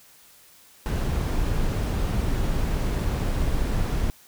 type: noise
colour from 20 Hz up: brown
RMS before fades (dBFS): -24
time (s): 0.86-4.1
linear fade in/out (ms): 0
effects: white hiss -53 dBFS RMS until 4.27 s